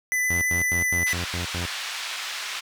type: tone with vibrato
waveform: square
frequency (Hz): 2000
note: B6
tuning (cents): +21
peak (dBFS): -22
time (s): 0.12-1.13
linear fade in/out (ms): 0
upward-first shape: sine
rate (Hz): 8.8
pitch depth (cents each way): 9
type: tone bursts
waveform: sawtooth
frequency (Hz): 87.31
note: F2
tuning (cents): 0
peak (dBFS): -24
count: 7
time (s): 0.3-1.662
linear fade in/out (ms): 5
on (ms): 120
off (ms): 87
type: band-pass noise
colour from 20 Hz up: white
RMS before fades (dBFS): -32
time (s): 1.06-2.61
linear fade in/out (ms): 20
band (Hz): 1200 to 3900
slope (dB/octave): 12
effects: none